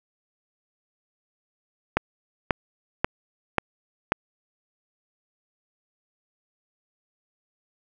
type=click train; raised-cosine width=0.5 ms; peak=-4 dBFS; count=5; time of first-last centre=1.97-4.121 s; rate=1.86 Hz; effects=none

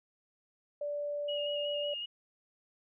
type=tone; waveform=sine; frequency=583 Hz; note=D5; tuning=13 cents flat; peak=-33 dBFS; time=0.81-1.94 s; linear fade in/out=5 ms
type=tone with vibrato; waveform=sine; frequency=2873 Hz; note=F7; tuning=48 cents sharp; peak=-36 dBFS; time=1.28-2.06 s; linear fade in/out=10 ms; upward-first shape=square; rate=5.4 Hz; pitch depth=18 cents each way
effects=none

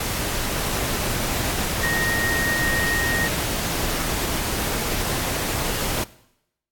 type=tone in noise; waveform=sine; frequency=1864.7 Hz; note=A#6; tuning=in tune; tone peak=-22 dBFS; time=1.83-3.28 s; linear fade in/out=5 ms; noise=pink; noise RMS=-25 dBFS; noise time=0-6.04 s; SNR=0 dB; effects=noise-tail reverb RT60 0.8 s tail -19 dB re dry + AAC 64 kbps

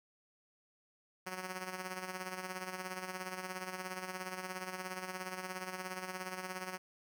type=tone with tremolo; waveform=5% pulse; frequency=185 Hz; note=F#3; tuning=in tune; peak=-27 dBFS; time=1.26-6.78 s; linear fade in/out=10 ms; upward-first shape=sine; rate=17 Hz; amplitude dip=60%; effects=none

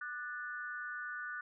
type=tone with amplitude modulation; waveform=sine; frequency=1476 Hz; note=F#6; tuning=5 cents flat; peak=-35 dBFS; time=0.01-1.41 s; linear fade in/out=5 ms; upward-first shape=sine; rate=281 Hz; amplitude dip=95%; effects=none

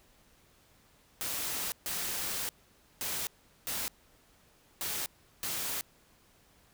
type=noise bursts at uneven times; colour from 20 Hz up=white; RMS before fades=-35 dBFS; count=6; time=1.21-1.72 / 1.86-2.49 / 3.01-3.27 / 3.67-3.88 / 4.81-5.06 / 5.43-5.81 s; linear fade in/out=0 ms; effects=pink hiss -64 dBFS RMS until 6.73 s

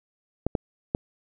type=clicks; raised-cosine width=2 ms; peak=-10 dBFS; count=3; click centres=0.466 / 0.552 / 0.949 s; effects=none

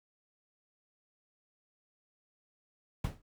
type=noise with exponential decay; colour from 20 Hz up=brown; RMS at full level=-29 dBFS; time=3.04-3.22 s; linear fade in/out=5 ms; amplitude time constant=38 ms; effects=none

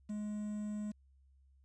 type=tone with quantisation; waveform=triangle; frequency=210 Hz; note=G#3; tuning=19 cents sharp; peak=-35 dBFS; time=0.09-0.92 s; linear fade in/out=10 ms; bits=10; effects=added 67 Hz sine -63 dBFS peak until 1.64 s + resampled to 22050 Hz

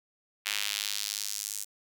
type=tone with high-pass filter sweep; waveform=square; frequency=51.5 Hz; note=G#1; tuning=14 cents flat; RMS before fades=-34 dBFS; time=0.45-1.65 s; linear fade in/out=20 ms; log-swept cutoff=2500 to 7600 Hz; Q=1.4; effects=none

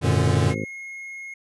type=chord; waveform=square; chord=Gb augmented; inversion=none; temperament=equal; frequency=92.5 / 116.54 / 146.83 Hz; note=Gb2 / Bb2 / D3; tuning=0 / 0 / 0 cents; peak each=-23 dBFS; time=0.01-0.55 s; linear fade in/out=50 ms
type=harmonic tone; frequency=52.8 Hz; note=G#1; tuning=29 cents sharp; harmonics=2 / 3 / 4 / 5 / 6 / 7 / 8 / 9 / 10; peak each=-32 / -34 / -32 / -33 / -38 / -35 / -39 / -37 / -36 dBFS; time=0.03-0.65 s; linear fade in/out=10 ms
type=tone; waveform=triangle; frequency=2158 Hz; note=C#7; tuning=47 cents flat; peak=-32 dBFS; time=0.5-1.34 s; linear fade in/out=5 ms
effects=resampled to 24000 Hz

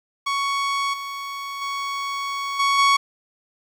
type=tone with level steps; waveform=sawtooth; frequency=1114 Hz; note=C#6; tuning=8 cents sharp; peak=-17 / -25 / -21 / -13 / -10 dBFS; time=0.26-2.97 s; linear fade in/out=10 ms; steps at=0.93 / 1.61 / 2.59 / 2.78 s; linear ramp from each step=10 ms; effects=low-pass 6000 Hz 12 dB/octave + 8-bit

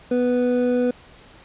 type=tone pair together; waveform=triangle; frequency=246.9 / 493.9 Hz; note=B3 / B4; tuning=0 / 0 cents; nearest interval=octave; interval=1200 cents; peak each=-18 dBFS; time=0.11-0.91 s; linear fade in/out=5 ms; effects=pink hiss -48 dBFS RMS until 1.44 s + resampled to 8000 Hz

